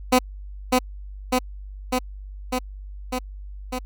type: tone with echo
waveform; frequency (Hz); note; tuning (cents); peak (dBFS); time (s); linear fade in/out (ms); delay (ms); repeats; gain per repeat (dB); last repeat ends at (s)
15% pulse; 253.2; B3; +43; -7; 0.12-0.19; 10; 600; 6; -2; 3.79
effects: added 49 Hz sine -34 dBFS peak until 3.85 s